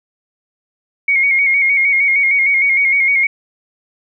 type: tone with vibrato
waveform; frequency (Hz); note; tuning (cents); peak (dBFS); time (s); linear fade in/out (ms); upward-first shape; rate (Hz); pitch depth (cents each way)
sine; 2192; C#7; -20; -10; 1.08-3.27; 5; square; 6.5; 41
effects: none